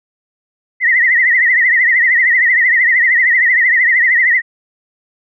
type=tone with vibrato; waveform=sine; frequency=1954 Hz; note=B6; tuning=19 cents flat; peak=-8 dBFS; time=0.8-4.42 s; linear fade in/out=50 ms; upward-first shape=triangle; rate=13 Hz; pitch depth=130 cents each way; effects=none